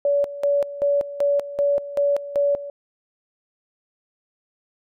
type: tone with tremolo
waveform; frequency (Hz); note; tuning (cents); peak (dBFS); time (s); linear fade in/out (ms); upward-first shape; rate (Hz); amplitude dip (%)
sine; 570; C#5; +48; -16; 0.05-2.7; 2; square; 2.6; 80
effects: none